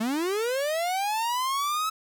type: linear sweep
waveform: 45% pulse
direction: up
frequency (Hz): 210 to 1300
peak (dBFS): -25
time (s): 0-1.9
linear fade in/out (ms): 10
effects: none